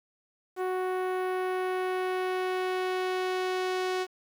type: tone with low-pass filter sweep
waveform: sawtooth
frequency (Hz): 370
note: F#4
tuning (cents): 0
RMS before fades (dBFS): -30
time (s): 0.56-4.07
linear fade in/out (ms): 50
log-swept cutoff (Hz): 1400 to 5400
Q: 0.81
effects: 9-bit